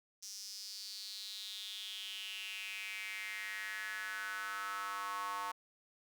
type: tone with high-pass filter sweep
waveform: square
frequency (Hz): 100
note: G2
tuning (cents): +35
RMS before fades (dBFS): -43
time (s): 0.22-5.52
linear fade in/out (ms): 10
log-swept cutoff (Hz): 5700 to 1000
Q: 5.6
effects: none